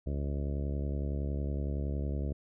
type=harmonic tone; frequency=70.8 Hz; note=C#2; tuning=37 cents sharp; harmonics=1 / 2 / 3 / 4 / 5 / 6 / 7 / 8 / 9; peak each=-32 / -38 / -42 / -44 / -46 / -48 / -49 / -50 / -51 dBFS; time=0.06-2.33 s; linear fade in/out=10 ms; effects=none